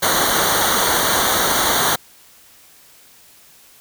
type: noise with comb filter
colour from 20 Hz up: pink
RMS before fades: -17 dBFS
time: 0.02-1.96 s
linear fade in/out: 10 ms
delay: 0.39 ms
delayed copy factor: -0.9
effects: white hiss -48 dBFS RMS until 3.8 s